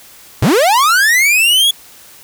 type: linear sweep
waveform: 45% pulse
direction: up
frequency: 79.9 to 3408 Hz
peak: -8 dBFS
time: 0.42-1.71 s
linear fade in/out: 5 ms
effects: white hiss -40 dBFS RMS until 2.23 s